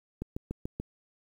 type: click train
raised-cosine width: 3 ms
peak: -21 dBFS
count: 5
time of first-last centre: 0.22-0.8 s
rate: 6.9 Hz
effects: 9-bit